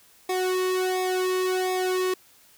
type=tone with flanger; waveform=sawtooth; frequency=370 Hz; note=F#4; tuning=in tune; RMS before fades=-25 dBFS; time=0.29-2.14 s; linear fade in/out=5 ms; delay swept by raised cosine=0.68 to 1.45 ms; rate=1.4 Hz; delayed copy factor=-0.9; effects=white hiss -56 dBFS RMS until 2.57 s